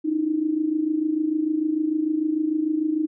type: tone with amplitude modulation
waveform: sine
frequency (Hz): 311.1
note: D#4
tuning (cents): 0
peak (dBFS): -17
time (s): 0.04-3.07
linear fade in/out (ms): 20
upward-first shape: sine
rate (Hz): 26.7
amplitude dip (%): 70
effects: none